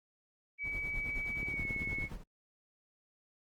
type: tone with pitch glide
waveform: sine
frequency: 2281 to 2197 Hz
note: C#7 to C#7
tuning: +49 to -16 cents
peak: -35 dBFS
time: 0.58-2.09 s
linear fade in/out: 50 ms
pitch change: -65 cents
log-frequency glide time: 1.48-1.66 s
type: noise with tremolo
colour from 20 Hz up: brown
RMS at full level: -41 dBFS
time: 0.63-2.24 s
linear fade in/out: 50 ms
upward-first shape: sine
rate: 9.5 Hz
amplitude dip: 70%
type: click train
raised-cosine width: 3 ms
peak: -30 dBFS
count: 12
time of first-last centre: 1.43-2.041 s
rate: 18 Hz
effects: Opus 24 kbps